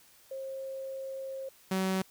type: tone pair in turn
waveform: sine / sawtooth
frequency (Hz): 535 / 189.15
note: C5 / F#3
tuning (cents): +38 / +38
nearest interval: octave + tritone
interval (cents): 1800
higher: first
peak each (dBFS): -36 / -24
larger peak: second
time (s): 0.31-1.49 / 1.71-2.02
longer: first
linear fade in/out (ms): 5
effects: white hiss -60 dBFS RMS until 2.1 s